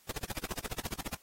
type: noise bursts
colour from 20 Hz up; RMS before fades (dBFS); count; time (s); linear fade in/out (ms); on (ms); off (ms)
pink; -35; 16; 0.09-1.149; 5; 24; 45
effects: white hiss -63 dBFS RMS until 1.22 s + AAC 48 kbps